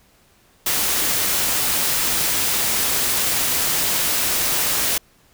white noise, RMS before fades -20 dBFS, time 0.66-4.98 s, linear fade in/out 5 ms, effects pink hiss -56 dBFS RMS until 5.33 s

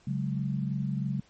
sine chord, C# suspended fourth, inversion none, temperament just, 138.59 / 184.79 / 207.9 Hz, C#3 / F#3 / G#3, 0 / -2 / +2 cents, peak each -30 / -33 / -34 dBFS, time 0.07-1.2 s, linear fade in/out 5 ms, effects pink hiss -62 dBFS RMS until 1.29 s + MP3 32 kbps

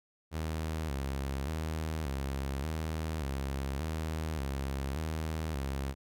sawtooth tone with vibrato, 73.42 Hz, D2, in tune, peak -29 dBFS, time 0.31-5.95 s, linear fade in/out 50 ms, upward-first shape square, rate 0.86 Hz, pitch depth 130 cents each way, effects none

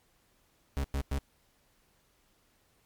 40% pulse tone bursts, 69.3 Hz, C#2, in tune, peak -28 dBFS, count 3, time 0.77-1.186 s, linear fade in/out 0 ms, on 72 ms, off 100 ms, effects pink hiss -69 dBFS RMS until 2.85 s + MP3 96 kbps

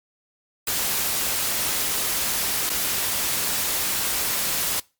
white noise with dropouts, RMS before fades -24 dBFS, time 0.67-4.8 s, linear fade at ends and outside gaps 5 ms, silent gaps 2.695-2.699 s, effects noise-tail reverb RT60 0.3 s tail -24 dB re dry + MP3 96 kbps

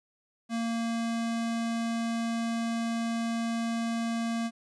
square tone, 230.2 Hz, A#3, 22 cents flat, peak -29 dBFS, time 0.49-4.51 s, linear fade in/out 50 ms, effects resampled to 22050 Hz + 11-bit

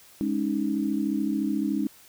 sine chord, Ab suspended fourth, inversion none, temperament equal, 207.7 / 277.2 / 311.1 Hz, Ab3 / Db4 / Eb4, 0 / 0 / 0 cents, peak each -28 dBFS, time 0.21-1.87 s, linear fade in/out 0 ms, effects white hiss -53 dBFS RMS until 2.08 s

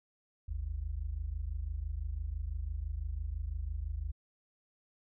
sine tone pair together, 50.93 / 76.9 Hz, G#1 / D#2, -33 / -20 cents, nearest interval perfect fifth, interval 713 cents, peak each -37 / -37 dBFS, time 0.48-4.12 s, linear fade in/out 10 ms, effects none

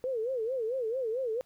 sine tone with vibrato, 482.5 Hz, B4, 40 cents flat, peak -29 dBFS, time 0.04-1.41 s, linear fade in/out 0 ms, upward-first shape sine, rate 4.5 Hz, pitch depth 180 cents each way, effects pink hiss -68 dBFS RMS until 1.45 s

